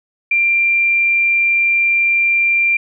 sine tone, 2374 Hz, D7, 18 cents sharp, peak -11 dBFS, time 0.31-2.77 s, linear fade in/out 5 ms, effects none

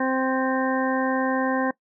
harmonic tone, 261.6 Hz, C4, in tune, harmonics 1 / 2 / 3 / 4 / 6 / 7, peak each -24 / -27 / -29 / -30 / -32 / -32 dBFS, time 0-1.71 s, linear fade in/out 5 ms, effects noise-tail reverb RT60 0.1 s tail -21 dB re dry

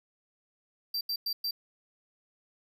square tone bursts at uneven times, 4699 Hz, D8, in tune, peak -30 dBFS, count 4, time 0.94-1.01 / 1.09-1.16 / 1.26-1.33 / 1.44-1.51 s, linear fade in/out 5 ms, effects none

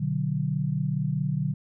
sine chord, B minor, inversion none, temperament just, 123.47 / 148.16 / 185.21 Hz, B2 / D3 / F#3, 0 / +16 / +2 cents, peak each -31 / -26 / -30 dBFS, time 0-1.54 s, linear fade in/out 10 ms, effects none

